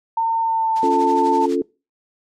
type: tone with pitch glide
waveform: sine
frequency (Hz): 908 to 890.9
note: A#5 to A5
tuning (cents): -46 to +21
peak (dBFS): -16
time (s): 0.17-1.46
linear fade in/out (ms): 5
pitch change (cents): -33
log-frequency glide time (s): 0.41-0.74
type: noise with tremolo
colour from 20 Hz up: white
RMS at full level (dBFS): -34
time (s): 0.75-1.57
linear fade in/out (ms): 20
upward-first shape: triangle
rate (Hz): 12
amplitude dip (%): 80
type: chord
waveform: sine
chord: Db augmented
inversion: none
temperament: equal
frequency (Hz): 277.2 / 349.2 / 440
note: Db4 / F4 / A4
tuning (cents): 0 / 0 / 0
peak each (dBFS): -21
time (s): 0.83-1.62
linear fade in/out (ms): 2
effects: noise-tail reverb RT60 0.3 s tail -23 dB re dry + low-pass 6000 Hz 12 dB/octave